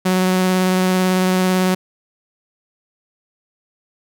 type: tone with vibrato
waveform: sawtooth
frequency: 185 Hz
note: F#3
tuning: in tune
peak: -10 dBFS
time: 0.05-1.75 s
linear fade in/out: 10 ms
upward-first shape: sine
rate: 18 Hz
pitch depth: 11 cents each way
effects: none